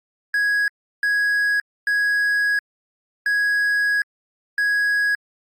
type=tone bursts at uneven times; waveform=triangle; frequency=1661.2 Hz; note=G#6; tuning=in tune; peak=-15 dBFS; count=5; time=0.34-0.68 / 1.03-1.6 / 1.87-2.59 / 3.26-4.02 / 4.58-5.15 s; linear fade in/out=2 ms; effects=Opus 48 kbps

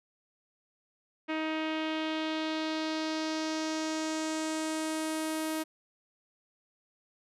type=tone with low-pass filter sweep; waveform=sawtooth; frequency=315 Hz; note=D#4; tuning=21 cents sharp; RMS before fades=-33 dBFS; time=1.28-5.64 s; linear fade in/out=20 ms; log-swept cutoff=2500 to 12000 Hz; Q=2.1; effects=none

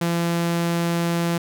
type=tone; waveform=sawtooth; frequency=170 Hz; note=F3; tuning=46 cents flat; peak=-16 dBFS; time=0.01-1.38 s; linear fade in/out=5 ms; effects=none

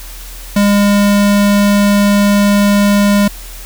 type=tone; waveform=square; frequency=203.2 Hz; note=G#3; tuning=38 cents flat; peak=-8 dBFS; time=0.56-3.28 s; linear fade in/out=5 ms; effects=added 41 Hz sine -28 dBFS peak until 3.65 s + white hiss -33 dBFS RMS until 3.65 s

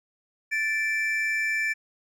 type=tone pair together; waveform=triangle; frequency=1760 / 2338 Hz; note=A6 / D7; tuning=0 / -8 cents; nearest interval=perfect fourth; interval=492 cents; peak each=-25 dBFS; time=0.51-1.74 s; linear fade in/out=20 ms; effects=none

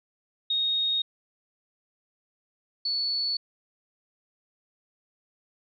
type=tone pair in turn; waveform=sine; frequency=3729 / 4435 Hz; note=A#7 / C#8; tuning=0 / 0 cents; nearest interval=minor third; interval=300 cents; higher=second; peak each=-23 / -25 dBFS; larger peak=first; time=0.5-1.02 / 2.85-3.37 s; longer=neither; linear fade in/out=5 ms; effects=none

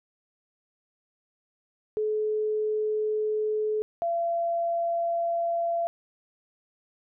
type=tone pair in turn; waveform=sine; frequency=428.6 / 679.9 Hz; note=A4 / F5; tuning=-45 / -47 cents; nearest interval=minor sixth; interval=798 cents; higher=second; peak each=-24 dBFS; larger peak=neither; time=1.97-3.82 / 4.02-5.87 s; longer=neither; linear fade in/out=0 ms; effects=none

